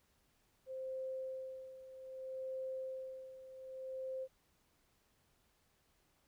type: tone with tremolo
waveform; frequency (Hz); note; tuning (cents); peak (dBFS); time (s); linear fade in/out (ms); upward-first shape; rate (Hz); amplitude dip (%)
sine; 523.3; C5; 0; -39; 0.66-4.28; 50; sine; 0.63; 75
effects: pink hiss -75 dBFS RMS until 6.27 s